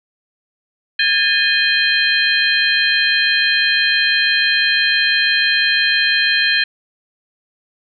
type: tone cluster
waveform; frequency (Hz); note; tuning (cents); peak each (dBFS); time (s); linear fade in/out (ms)
sine; 1640 / 1786 / 2487 / 3175 / 4123; G#6 / A6 / D#7 / G7 / C8; -22 / +25 / -1 / +21 / -26; -19; 0.99-6.64; 5
effects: none